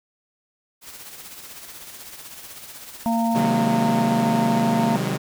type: noise with tremolo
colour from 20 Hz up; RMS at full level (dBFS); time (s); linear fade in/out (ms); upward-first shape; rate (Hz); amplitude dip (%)
white; -38; 0.81-3.44; 50; sine; 16; 45
type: harmonic tone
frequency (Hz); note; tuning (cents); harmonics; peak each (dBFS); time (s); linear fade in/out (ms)
229.4; A#3; -28; 1 / 3 / 4; -20 / -25 / -26; 3.06-4.96; 0
type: chord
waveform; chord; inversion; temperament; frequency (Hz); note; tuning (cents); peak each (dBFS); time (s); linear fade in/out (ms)
sawtooth; Ab dominant seventh; first; equal with one note detuned; 130.81 / 155.56 / 185 / 202.9; C3 / Eb3 / Gb3 / Ab3; 0 / 0 / 0 / -40; -24; 3.34-5.18; 20
effects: none